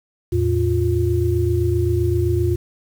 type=tone cluster; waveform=sine; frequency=82.7 / 110.4 / 352.4 Hz; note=E2 / A2 / F4; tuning=+6 / +6 / +16 cents; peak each=-20 dBFS; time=0.32-2.56 s; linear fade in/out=10 ms; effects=7-bit